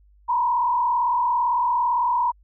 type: tone with frequency modulation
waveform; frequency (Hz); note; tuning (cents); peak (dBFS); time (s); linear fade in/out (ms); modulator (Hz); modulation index
sine; 968; B5; -35; -18; 0.28-2.32; 20; 37.8; 1.2
effects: added 50 Hz sine -52 dBFS peak until 2.43 s